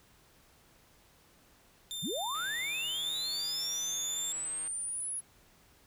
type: tone with pitch glide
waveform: sawtooth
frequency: 3591 to 3548 Hz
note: A7 to A7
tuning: +35 to +14 cents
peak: -34 dBFS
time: 1.91-4.32 s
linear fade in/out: 0 ms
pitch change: -21 cents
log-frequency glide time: 2.24-4.08 s
type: linear sweep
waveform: sine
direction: up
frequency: 110 to 10560 Hz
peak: -34 dBFS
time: 2.02-5.21 s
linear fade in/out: 20 ms
type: click train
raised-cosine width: 0.3 ms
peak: -36 dBFS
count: 373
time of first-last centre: 2.35-4.675 s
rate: 160 Hz
effects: pink hiss -63 dBFS RMS until 5.86 s